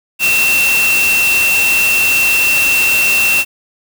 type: tone in noise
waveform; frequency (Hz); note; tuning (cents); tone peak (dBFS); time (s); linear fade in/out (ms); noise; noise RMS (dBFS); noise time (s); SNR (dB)
sine; 2700; E7; +41; -10; 0.19-3.45; 50; white; -18; 0.19-3.45; +5
effects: none